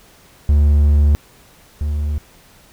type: tone pair in turn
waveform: triangle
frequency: 73.2 / 74.26 Hz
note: D2 / D2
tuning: -5 / +20 cents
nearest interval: unison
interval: 25 cents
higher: second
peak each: -7 / -15 dBFS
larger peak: first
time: 0.49-1.15 / 1.81-2.18 s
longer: first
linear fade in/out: 0 ms
effects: pink hiss -48 dBFS RMS until 2.72 s